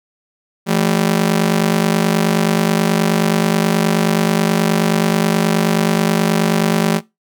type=ring-modulated tone; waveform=sawtooth; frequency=194 Hz; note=G3; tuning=18 cents flat; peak=-6 dBFS; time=0.66-7.01 s; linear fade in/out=50 ms; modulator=24.7 Hz; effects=noise-tail reverb RT60 0.2 s tail -20 dB re dry